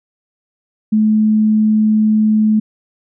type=tone; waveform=sine; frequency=215.5 Hz; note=A3; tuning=36 cents flat; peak=-9 dBFS; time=0.92-2.6 s; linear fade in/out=10 ms; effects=none